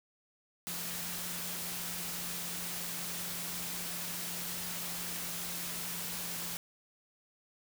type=tone in noise; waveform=sine; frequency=174.61 Hz; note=F3; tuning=in tune; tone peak=-48 dBFS; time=0.67-6.57 s; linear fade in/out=0 ms; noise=white; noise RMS=-39 dBFS; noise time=0.67-6.57 s; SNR=-12 dB; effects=none